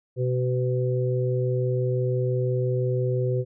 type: harmonic tone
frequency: 125.9 Hz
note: B2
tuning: 34 cents sharp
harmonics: 1 / 3 / 4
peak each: -23 / -28 / -29 dBFS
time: 0.16-3.45 s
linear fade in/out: 50 ms
effects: none